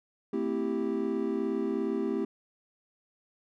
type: chord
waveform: triangle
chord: A minor seventh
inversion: none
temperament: equal with one note detuned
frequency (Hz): 224.6 / 261.6 / 329.6 / 392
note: A3 / C4 / E4 / G4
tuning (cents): +36 / 0 / 0 / 0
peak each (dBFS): -32 / -32 / -32 / -30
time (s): 0.33-2.25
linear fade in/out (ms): 5
effects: none